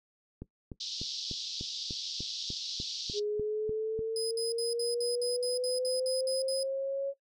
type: click train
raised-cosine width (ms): 3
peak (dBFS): -27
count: 13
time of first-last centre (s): 0.42-3.991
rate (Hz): 3.36
type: band-pass noise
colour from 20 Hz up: white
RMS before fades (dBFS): -38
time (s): 0.8-3.2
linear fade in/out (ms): 10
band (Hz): 3400 to 5400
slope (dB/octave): 48
type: linear sweep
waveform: sine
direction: up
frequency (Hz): 413.1 to 554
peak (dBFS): -29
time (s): 3.13-7.14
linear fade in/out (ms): 50
type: tone bursts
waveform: 30% pulse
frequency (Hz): 5020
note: D#8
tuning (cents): +15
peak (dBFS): -30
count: 12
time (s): 4.16-6.631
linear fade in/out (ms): 2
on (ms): 150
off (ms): 61
effects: noise-tail reverb RT60 0.1 s tail -17 dB re dry